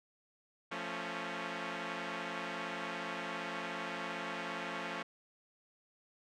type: chord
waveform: 5% pulse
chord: F augmented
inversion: none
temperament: equal with one note detuned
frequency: 174.61 / 222.6 / 277.2 Hz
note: F3 / A3 / C#4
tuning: 0 / +20 / 0 cents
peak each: -31 dBFS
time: 0.71-5.03 s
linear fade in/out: 10 ms
effects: low-pass 4000 Hz 12 dB/octave